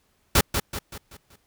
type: noise with echo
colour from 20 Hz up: pink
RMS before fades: -17 dBFS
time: 0.35-0.41 s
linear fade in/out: 5 ms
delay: 190 ms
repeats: 5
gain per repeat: -7 dB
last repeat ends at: 1.36 s
effects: pink hiss -67 dBFS RMS until 1.46 s